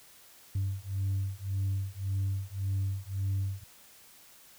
sine beating tone pair, 96.4 / 98.2 Hz, G2 / G2, -28 / +4 cents, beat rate 1.8 Hz, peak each -31 dBFS, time 0.55-3.64 s, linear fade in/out 5 ms, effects tanh soft clip ceiling -25 dBFS + white hiss -56 dBFS RMS until 4.58 s

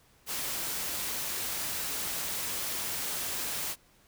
white noise, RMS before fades -34 dBFS, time 0.26-3.76 s, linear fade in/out 50 ms, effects pink hiss -63 dBFS RMS until 4.07 s

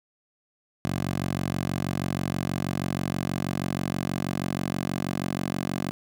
10% pulse tone with high-pass filter sweep, 46.25 Hz, F#1, in tune, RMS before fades -29 dBFS, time 0.85-5.91 s, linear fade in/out 0 ms, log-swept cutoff 120 to 180 Hz, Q 1.2, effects none

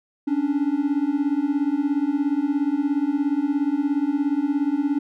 triangle beating tone pair, 276.9 / 293.9 Hz, C#4 / D4, -2 / +1 cents, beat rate 17 Hz, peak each -21 / -20 dBFS, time 0.27-4.99 s, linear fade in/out 10 ms, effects none

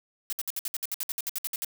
blue noise bursts, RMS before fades -31 dBFS, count 16, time 0.3-1.647 s, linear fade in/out 0 ms, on 27 ms, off 61 ms, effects none

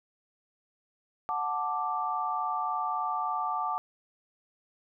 sine chord, D major, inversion first, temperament equal with one note detuned, 736.6 / 880 / 1174.7 Hz, F#5 / A5 / D6, -8 / 0 / 0 cents, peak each -34 / -33 / -31 dBFS, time 1.29-3.78 s, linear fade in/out 0 ms, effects none

